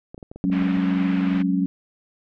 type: clicks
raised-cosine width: 2 ms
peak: -24 dBFS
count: 9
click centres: 0.145 / 0.179 / 0.228 / 0.315 / 0.36 / 0.449 / 0.5 / 0.621 / 0.77 s
type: chord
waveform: sine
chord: F# suspended second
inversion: none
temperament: equal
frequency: 185 / 207.7 / 277.2 Hz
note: F#3 / G#3 / C#4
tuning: 0 / 0 / 0 cents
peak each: -21 / -27 / -22 dBFS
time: 0.44-1.66 s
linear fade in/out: 0 ms
type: low-pass noise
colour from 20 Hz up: white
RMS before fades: -36 dBFS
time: 0.51-1.43 s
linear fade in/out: 20 ms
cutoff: 2500 Hz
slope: 24 dB/octave
effects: none